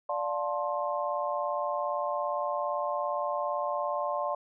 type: chord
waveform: sine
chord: D minor seventh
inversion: none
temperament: just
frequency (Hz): 587.3 / 704.8 / 881 / 1057.2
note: D5 / F5 / A5 / C6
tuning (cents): 0 / +16 / +2 / +18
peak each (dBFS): -32 / -35 / -36 / -33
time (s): 0.09-4.35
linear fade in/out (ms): 5
effects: none